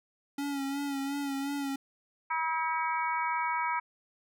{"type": "tone with vibrato", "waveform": "square", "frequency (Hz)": 278.9, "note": "C#4", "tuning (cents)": 11, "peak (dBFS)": -32, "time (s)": [0.38, 1.76], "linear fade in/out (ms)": 5, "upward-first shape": "sine", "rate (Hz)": 2.8, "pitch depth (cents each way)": 38}
{"type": "harmonic tone", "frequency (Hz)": 321.6, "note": "E4", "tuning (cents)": -43, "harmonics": [3, 4, 5, 6, 7], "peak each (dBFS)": [-30, -35, -39, -45, -36], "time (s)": [2.3, 3.8], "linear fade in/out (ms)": 10}
{"effects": []}